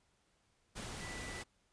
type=tone in noise; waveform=sine; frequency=1975.5 Hz; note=B6; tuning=in tune; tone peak=-48 dBFS; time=1-1.43 s; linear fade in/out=20 ms; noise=pink; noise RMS=-45 dBFS; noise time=0.75-1.44 s; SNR=-6 dB; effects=pink hiss -75 dBFS RMS until 1.72 s + resampled to 22050 Hz